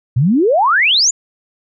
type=exponential sweep; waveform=sine; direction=up; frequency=112.8 to 7300 Hz; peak=-9 dBFS; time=0.16-1.11 s; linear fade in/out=10 ms; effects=none

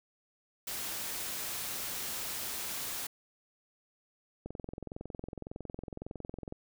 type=noise; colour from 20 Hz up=white; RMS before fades=-38 dBFS; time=0.67-3.07 s; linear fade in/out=5 ms
type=click train; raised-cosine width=2 ms; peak=-27 dBFS; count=46; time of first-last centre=4.46-6.524 s; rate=21.8 Hz
effects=none

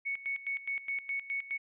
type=tone with tremolo; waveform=sine; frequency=2217 Hz; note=C#7; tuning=in tune; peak=-31 dBFS; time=0.05-1.58 s; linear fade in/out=20 ms; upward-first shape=square; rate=4.8 Hz; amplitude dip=80%; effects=resampled to 8000 Hz

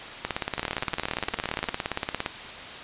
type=two click trains; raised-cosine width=0.3 ms; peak=-12 / -10 dBFS; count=23 / 36; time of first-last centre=0.58-1.691 / 0.25-2.261 s; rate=19.8 / 17.4 Hz; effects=white hiss -38 dBFS RMS until 2.83 s + resampled to 8000 Hz

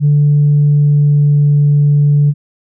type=tone with pitch glide; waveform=sine; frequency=146.4 to 145.56 Hz; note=D3 to D3; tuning=-5 to -15 cents; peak=-5 dBFS; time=0-2.34 s; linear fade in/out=50 ms; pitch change=-10 cents; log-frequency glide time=0.57-1.56 s; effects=tanh soft clip ceiling -3 dBFS

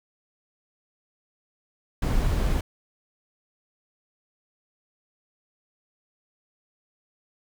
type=noise; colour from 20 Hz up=brown; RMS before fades=-23 dBFS; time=2.02-2.61 s; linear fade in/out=5 ms; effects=none

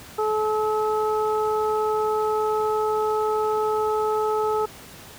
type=harmonic tone; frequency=430 Hz; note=A4; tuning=40 cents flat; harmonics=1 / 2 / 3; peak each=-22 / -26 / -28 dBFS; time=0.18-4.66 s; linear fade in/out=10 ms; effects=pink hiss -43 dBFS RMS until 5.18 s + high-pass 60 Hz 12 dB/octave

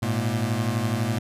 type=beating tone pair; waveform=25% pulse; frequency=106.8 / 118.8 Hz; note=G#2 / A#2; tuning=+49 / +33 cents; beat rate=12 Hz; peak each=-22 dBFS; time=0.02-1.19 s; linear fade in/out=10 ms; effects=resampled to 32000 Hz

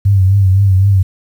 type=tone with vibrato; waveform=sine; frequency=96.8 Hz; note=G2; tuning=21 cents flat; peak=-6 dBFS; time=0.05-1.03 s; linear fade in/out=10 ms; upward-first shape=triangle; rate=3.9 Hz; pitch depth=77 cents each way; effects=7-bit

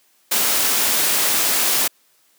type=noise; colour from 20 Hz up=white; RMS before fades=-18 dBFS; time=0.31-1.88 s; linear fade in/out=10 ms; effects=white hiss -59 dBFS RMS until 2.38 s + high-pass 200 Hz 12 dB/octave

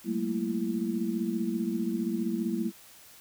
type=tone cluster; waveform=sine; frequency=190.8 / 216.4 / 231.6 / 334.1 Hz; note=G3 / A3 / A#3 / E4; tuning=-47 / -29 / -11 / +23 cents; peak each=-34 / -33 / -32 / -33 dBFS; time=0.04-2.72 s; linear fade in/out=50 ms; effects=white hiss -53 dBFS RMS until 3.2 s

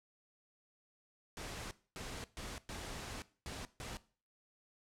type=noise bursts at uneven times; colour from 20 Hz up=pink; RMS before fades=-45 dBFS; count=6; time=1.37-1.71 / 1.96-2.24 / 2.37-2.58 / 2.69-3.22 / 3.46-3.65 / 3.8-3.97 s; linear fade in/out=0 ms; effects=noise-tail reverb RT60 0.4 s tail -18 dB re dry + low-pass 9000 Hz 12 dB/octave

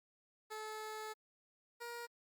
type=tone pair in turn; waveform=15% pulse; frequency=432.5 / 473.4 Hz; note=A4 / A#4; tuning=-30 / +27 cents; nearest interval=major second; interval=157 cents; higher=second; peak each=-37 / -38 dBFS; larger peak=first; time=0.5-1.14 / 1.8-2.07 s; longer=first; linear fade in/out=20 ms; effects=Opus 48 kbps

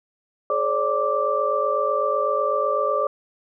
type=tone cluster; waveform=sine; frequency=423.8 / 538 / 586 / 1172 Hz; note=G#4 / C5 / D5 / D6; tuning=+35 / +48 / -4 / -4 cents; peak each=-28 / -25 / -24 / -23 dBFS; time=0.5-3.07 s; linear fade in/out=2 ms; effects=none

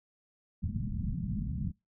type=low-pass noise; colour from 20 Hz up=white; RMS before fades=-34 dBFS; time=0.62-1.72 s; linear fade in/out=20 ms; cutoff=210 Hz; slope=48 dB/octave; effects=noise-tail reverb RT60 0.2 s tail -21 dB re dry

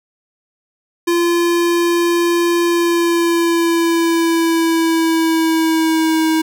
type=tone with pitch glide; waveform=square; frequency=343.7 to 318.8 Hz; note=F4 to D#4; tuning=-28 to +42 cents; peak=-13 dBFS; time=1.07-6.42 s; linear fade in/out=10 ms; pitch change=-130 cents; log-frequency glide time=2.65-6.3 s; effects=none

